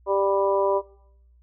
harmonic tone, 196.9 Hz, G3, 8 cents sharp, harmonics 2 / 3 / 4 / 5 / 6, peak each -23 / -23 / -35 / -25 / -38 dBFS, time 0.06-0.82 s, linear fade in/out 50 ms, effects noise-tail reverb RT60 0.7 s tail -20 dB re dry + added 60 Hz sine -53 dBFS peak until 1.42 s

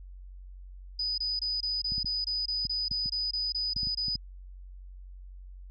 sine tone bursts, 4978 Hz, D#8, in tune, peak -28 dBFS, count 15, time 0.99-4.162 s, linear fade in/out 5 ms, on 190 ms, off 23 ms
clicks, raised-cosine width 5 ms, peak -28 dBFS, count 11, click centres 1.921 / 1.981 / 2.046 / 2.653 / 2.915 / 3.059 / 3.765 / 3.832 / 3.871 / 4.083 / 4.155 s
effects added 46 Hz sine -43 dBFS peak until 5.7 s

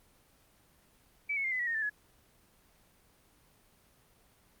sine tone with pitch steps, 2300 / 2201 / 2107 / 2016 / 1929.6 / 1846.7 / 1767.4 / 1691.5 Hz, D7 / C#7 / C7 / B6 / B6 / A#6 / A6 / G#6, -37 / -13 / +12 / +35 / -41 / -17 / +7 / +31 cents, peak -30 dBFS, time 1.29-1.898 s, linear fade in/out 10 ms, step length 76 ms, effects pink hiss -65 dBFS RMS until 4.6 s + Opus 24 kbps

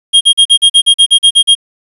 square tone bursts, 3240 Hz, G#7, 43 cents flat, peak -3 dBFS, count 12, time 0.13-1.552 s, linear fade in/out 20 ms, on 80 ms, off 42 ms, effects resampled to 32000 Hz + 7-bit

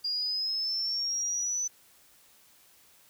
sine linear sweep, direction up, 4800 to 6030 Hz, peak -28 dBFS, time 0.04-1.68 s, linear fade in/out 10 ms, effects white hiss -60 dBFS RMS until 3.09 s

